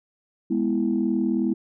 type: chord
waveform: sine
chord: E major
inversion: first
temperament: equal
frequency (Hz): 207.7 / 246.9 / 329.6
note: G#3 / B3 / E4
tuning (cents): 0 / 0 / 0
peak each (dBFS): -24 / -24 / -24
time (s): 0.5-1.54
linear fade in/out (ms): 10
effects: tanh soft clip ceiling -12 dBFS